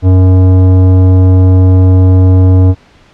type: tone with tanh clipping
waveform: triangle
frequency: 92.8 Hz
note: F#2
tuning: 6 cents sharp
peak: -4 dBFS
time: 0.02-2.75 s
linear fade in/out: 50 ms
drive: 18 dB
effects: pink hiss -43 dBFS RMS until 3.13 s + low-pass 4000 Hz 12 dB/octave